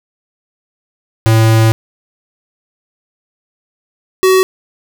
square tone pair in turn, 111.8 / 376 Hz, A2 / F#4, +28 / +28 cents, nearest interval octave + major sixth, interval 2100 cents, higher second, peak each -7 dBFS, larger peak neither, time 1.26-1.72 / 4.23-4.43 s, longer first, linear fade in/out 0 ms, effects none

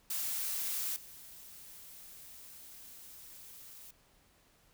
blue noise with level steps, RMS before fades -36 / -52 dBFS, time 0.1-3.91 s, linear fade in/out 5 ms, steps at 0.96 s, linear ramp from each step 2 ms, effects pink hiss -67 dBFS RMS until 4.73 s

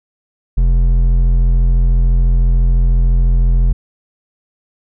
sine tone with hard clipping, 43 Hz, F1, 26 cents flat, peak -10 dBFS, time 0.57-3.73 s, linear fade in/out 10 ms, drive 7 dB, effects none

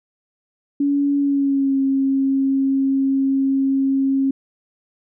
sine tone with pitch glide, 283.3 to 270.5 Hz, C#4 to C#4, +38 to -42 cents, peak -15 dBFS, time 0.8-4.31 s, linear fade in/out 5 ms, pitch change -80 cents, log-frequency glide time 1.18-1.78 s, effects none

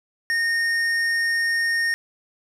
sine tone with hard clipping, 1842 Hz, A#6, 21 cents flat, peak -21 dBFS, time 0.3-1.94 s, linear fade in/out 0 ms, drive 9 dB, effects none

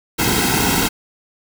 pink noise with comb filter, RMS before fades -17 dBFS, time 0.18-0.89 s, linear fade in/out 20 ms, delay 1.7 ms, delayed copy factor -0.85, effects none

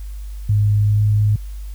sine tone with pitch glide, 103.83 to 104.92 Hz, G#2 to G#2, 0 to +18 cents, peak -12 dBFS, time 0.49-1.36 s, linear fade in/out 5 ms, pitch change +18 cents, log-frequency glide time 0.86-0.97 s, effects added 50 Hz sine -27 dBFS peak until 1.74 s + white hiss -50 dBFS RMS until 1.74 s

